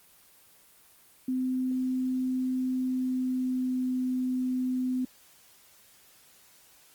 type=tone with pitch glide; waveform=sine; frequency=256.7 to 254.6 Hz; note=C4 to C4; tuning=-33 to -47 cents; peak=-26 dBFS; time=1.28-5.05 s; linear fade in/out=5 ms; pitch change=-14 cents; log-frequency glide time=2.71-3.88 s; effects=white hiss -58 dBFS RMS until 6.94 s + Opus 24 kbps